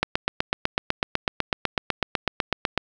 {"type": "click train", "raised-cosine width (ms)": 0.3, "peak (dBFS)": -4, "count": 23, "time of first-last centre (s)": [0.03, 2.777], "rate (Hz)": 8.01, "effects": []}